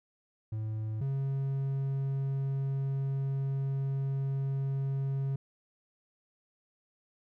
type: tone pair in turn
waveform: triangle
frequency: 109 / 136.3 Hz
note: A2 / C#3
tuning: -16 / -29 cents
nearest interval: major third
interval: 387 cents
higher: second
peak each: -30 / -27 dBFS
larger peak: second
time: 0.52-1.01 / 1.01-5.36 s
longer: second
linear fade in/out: 5 ms
effects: none